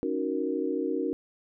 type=chord; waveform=sine; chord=D# minor seventh; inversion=third; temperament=equal; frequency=277.2 / 311.1 / 370 / 466.2 Hz; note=C#4 / D#4 / F#4 / A#4; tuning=0 / 0 / 0 / 0 cents; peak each=-32 dBFS; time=0.03-1.13 s; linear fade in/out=0 ms; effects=none